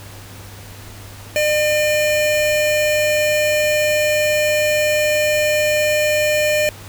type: tone pair together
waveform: square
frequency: 603 / 2412 Hz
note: D5 / D7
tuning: +46 / +46 cents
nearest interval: 2 octaves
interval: 2400 cents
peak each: -16 / -22 dBFS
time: 1.36-6.69 s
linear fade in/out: 0 ms
effects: added 100 Hz sine -37 dBFS peak until 6.88 s + pink hiss -39 dBFS RMS until 6.88 s